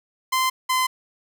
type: tone pair in turn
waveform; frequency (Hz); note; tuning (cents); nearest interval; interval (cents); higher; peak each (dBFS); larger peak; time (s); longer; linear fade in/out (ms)
sawtooth; 1037 / 1028.1; C6 / C6; -16 / -31; unison; 15; first; -15; neither; 0.32-0.5 / 0.69-0.87; neither; 10
effects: none